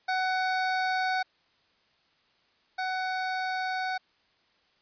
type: tone pair in turn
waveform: 25% pulse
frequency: 747 / 747 Hz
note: F#5 / F#5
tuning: +16 / +16 cents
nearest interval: unison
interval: 0 cents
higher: neither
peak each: -22 / -25 dBFS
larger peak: first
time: 0.08-1.23 / 2.78-3.98 s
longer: second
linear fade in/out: 10 ms
effects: white hiss -67 dBFS RMS until 4.81 s + resampled to 11025 Hz